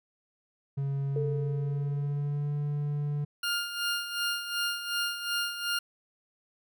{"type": "tone with pitch glide", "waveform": "triangle", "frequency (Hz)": [138.59, 146.07], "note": ["C#3", "D3"], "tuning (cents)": [0, -9], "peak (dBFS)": -26, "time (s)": [0.77, 3.25], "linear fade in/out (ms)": 10, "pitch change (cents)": 91, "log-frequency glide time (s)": [1.29, 2.54]}
{"type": "tone with exponential decay", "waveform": "sine", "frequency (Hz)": 444.8, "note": "A4", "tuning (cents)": 19, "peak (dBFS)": -28, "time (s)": [1.16, 2.54], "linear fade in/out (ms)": 2, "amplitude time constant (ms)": 300}
{"type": "tone with tremolo", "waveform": "20% pulse", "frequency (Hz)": 1409, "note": "F6", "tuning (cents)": 15, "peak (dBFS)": -22, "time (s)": [3.43, 5.79], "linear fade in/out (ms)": 5, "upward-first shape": "sine", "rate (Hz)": 2.7, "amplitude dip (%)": 65}
{"effects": []}